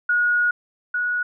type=tone pair in turn; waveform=sine; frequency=1448 / 1460.6 Hz; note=F#6 / F#6; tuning=-38 / -23 cents; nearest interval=unison; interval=15 cents; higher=second; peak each=-16 / -20 dBFS; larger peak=first; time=0.09-0.51 / 0.94-1.23 s; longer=first; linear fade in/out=5 ms; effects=none